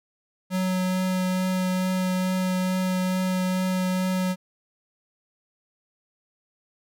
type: tone with vibrato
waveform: square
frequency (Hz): 185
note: F#3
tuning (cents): 0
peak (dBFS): -23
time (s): 0.5-4.36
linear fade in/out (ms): 50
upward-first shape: triangle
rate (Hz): 2.3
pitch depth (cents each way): 9
effects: none